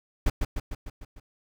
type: noise with echo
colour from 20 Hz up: brown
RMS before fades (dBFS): -21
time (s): 0.26-0.3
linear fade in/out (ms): 5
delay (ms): 150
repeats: 6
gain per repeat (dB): -4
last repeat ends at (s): 1.2
effects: none